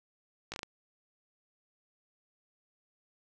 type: slowing click train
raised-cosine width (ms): 0.2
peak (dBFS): -21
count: 5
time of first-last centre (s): 0.52-0.631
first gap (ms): 18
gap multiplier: 1.3
effects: none